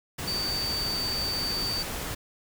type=tone in noise; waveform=sine; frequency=4600 Hz; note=D8; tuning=37 cents flat; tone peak=-28 dBFS; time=0.27-1.83 s; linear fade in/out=10 ms; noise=pink; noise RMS=-34 dBFS; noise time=0.18-2.15 s; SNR=+3 dB; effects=none